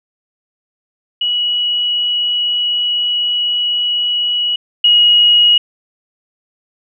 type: tone pair in turn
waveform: sine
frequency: 2924 / 2897 Hz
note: F#7 / F#7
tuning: -21 / -37 cents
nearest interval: unison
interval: 16 cents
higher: first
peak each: -13 / -6 dBFS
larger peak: second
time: 1.21-4.56 / 4.84-5.58 s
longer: first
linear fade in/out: 5 ms
effects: none